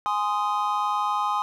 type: chord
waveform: triangle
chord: Ab major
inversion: none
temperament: just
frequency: 830.6 / 1038.3 / 1245.9 Hz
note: Ab5 / C6 / Eb6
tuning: 0 / -14 / +2 cents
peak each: -25 dBFS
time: 0.06-1.42 s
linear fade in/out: 0 ms
effects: none